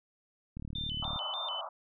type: click train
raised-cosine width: 5 ms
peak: -29 dBFS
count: 23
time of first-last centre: 0.57-1.16 s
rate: 37.3 Hz
type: tone with vibrato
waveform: sine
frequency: 3291 Hz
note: G#7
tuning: 16 cents flat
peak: -35 dBFS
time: 0.75-1.61 s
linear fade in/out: 5 ms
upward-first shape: square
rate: 3.4 Hz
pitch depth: 150 cents each way
type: band-pass noise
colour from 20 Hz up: white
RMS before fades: -41 dBFS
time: 1.02-1.69 s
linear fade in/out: 5 ms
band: 580 to 1300 Hz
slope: 96 dB/octave
effects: none